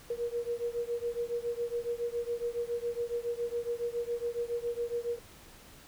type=beating tone pair; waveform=sine; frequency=471.2 / 478.4 Hz; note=A#4 / A#4; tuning=+19 / +45 cents; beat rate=7.2 Hz; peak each=-34 / -35 dBFS; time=0.1-5.19 s; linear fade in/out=5 ms; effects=pink hiss -54 dBFS RMS until 5.87 s